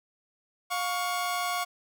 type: tone pair together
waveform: sawtooth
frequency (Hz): 710 / 1114.8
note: F5 / C#6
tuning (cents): +28 / +9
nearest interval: minor sixth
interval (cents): 781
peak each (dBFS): -27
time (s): 0.7-1.65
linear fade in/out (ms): 20
effects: none